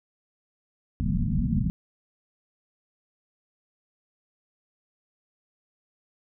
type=low-pass noise; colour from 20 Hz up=white; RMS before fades=-25 dBFS; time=1-1.7 s; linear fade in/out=0 ms; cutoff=240 Hz; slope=96 dB/octave; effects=none